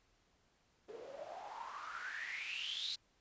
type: noise with band-pass filter sweep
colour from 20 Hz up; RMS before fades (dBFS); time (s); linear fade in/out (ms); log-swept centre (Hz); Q
white; -45; 0.88-2.96; 10; 420 to 4200; 9
effects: pink hiss -74 dBFS RMS until 3.2 s + resampled to 16000 Hz